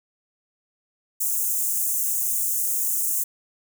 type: high-pass noise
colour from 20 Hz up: white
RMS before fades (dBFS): -24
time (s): 1.2-3.24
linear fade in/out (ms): 10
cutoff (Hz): 6600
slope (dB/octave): 48
effects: none